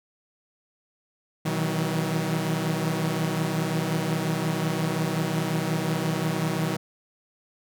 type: tone cluster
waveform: sawtooth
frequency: 122.8 / 157.8 / 163.4 / 187.3 Hz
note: B2 / D#3 / E3 / F#3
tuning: -9 / +25 / -15 / +21 cents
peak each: -30 / -23 / -28 / -26 dBFS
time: 1.45-6.77 s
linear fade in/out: 10 ms
effects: none